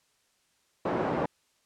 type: band-pass noise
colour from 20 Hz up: pink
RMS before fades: -29 dBFS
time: 0.85-1.26 s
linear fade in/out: 5 ms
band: 240 to 900 Hz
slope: 12 dB/octave
effects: white hiss -70 dBFS RMS until 1.65 s + low-pass 9000 Hz 12 dB/octave

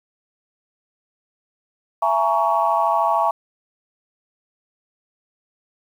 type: chord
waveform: sine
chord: A# half-diminished seventh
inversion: second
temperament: just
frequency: 671.3 / 839.1 / 932.3 / 1118.8 Hz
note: E5 / G#5 / A#5 / C#6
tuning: +31 / +18 / 0 / +16 cents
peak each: -21 dBFS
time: 2.02-3.31 s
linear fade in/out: 5 ms
effects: tanh soft clip ceiling -5 dBFS + 8-bit

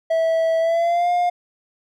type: tone with pitch glide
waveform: triangle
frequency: 653 to 708 Hz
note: E5 to F5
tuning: -17 to +23 cents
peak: -14 dBFS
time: 0.1-1.3 s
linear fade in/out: 10 ms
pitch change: +140 cents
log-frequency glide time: 0.59-1.1 s
effects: none

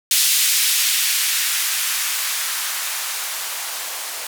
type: noise with band-pass filter sweep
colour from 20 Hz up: violet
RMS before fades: -21 dBFS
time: 0.11-4.27 s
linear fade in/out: 2 ms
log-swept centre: 3000 to 610 Hz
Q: 0.97
effects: none

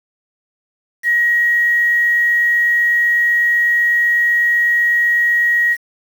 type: tone with quantisation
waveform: sine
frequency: 1896 Hz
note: A#6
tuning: 29 cents sharp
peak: -11 dBFS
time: 1.03-5.77 s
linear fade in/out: 50 ms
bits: 6
effects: none

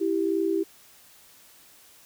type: tone pair together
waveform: sine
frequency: 329.6 / 392 Hz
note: E4 / G4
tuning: 0 / 0 cents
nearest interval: minor third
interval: 300 cents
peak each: -25 dBFS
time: 0-0.64 s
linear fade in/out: 20 ms
effects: white hiss -54 dBFS RMS until 2.05 s

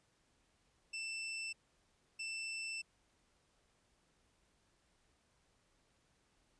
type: tone bursts at uneven times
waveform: sawtooth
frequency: 2664 Hz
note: E7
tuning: 18 cents sharp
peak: -37 dBFS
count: 2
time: 0.93-1.53 / 2.19-2.82 s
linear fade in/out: 10 ms
effects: pink hiss -75 dBFS RMS until 6.59 s + resampled to 22050 Hz

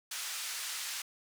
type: band-pass noise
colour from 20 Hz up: white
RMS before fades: -39 dBFS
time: 0.11-1.02 s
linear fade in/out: 5 ms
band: 1300 to 8400 Hz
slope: 12 dB/octave
effects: none

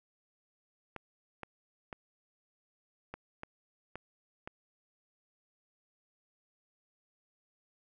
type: clicks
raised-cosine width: 0.5 ms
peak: -26 dBFS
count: 7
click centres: 0.963 / 1.433 / 1.928 / 3.14 / 3.434 / 3.956 / 4.475 s
effects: none

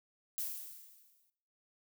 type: noise with exponential decay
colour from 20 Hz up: violet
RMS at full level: -36 dBFS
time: 0.38-1.3 s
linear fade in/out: 0 ms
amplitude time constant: 200 ms
effects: noise-tail reverb RT60 0.7 s tail -18 dB re dry

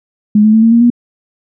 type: tone with pitch steps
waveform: sine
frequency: 210 / 215.7 / 221.5 / 227.4 / 233.5 / 239.8 Hz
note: G#3 / A3 / A3 / A#3 / A#3 / A#3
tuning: +19 / -34 / +12 / -43 / +3 / +49 cents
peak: -4 dBFS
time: 0.35-0.902 s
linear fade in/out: 5 ms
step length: 92 ms
effects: none

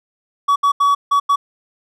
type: tone bursts at uneven times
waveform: triangle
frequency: 1133 Hz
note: C#6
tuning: 37 cents sharp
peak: -9 dBFS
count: 5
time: 0.48-0.56 / 0.63-0.72 / 0.8-0.95 / 1.11-1.2 / 1.29-1.36 s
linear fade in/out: 10 ms
effects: none

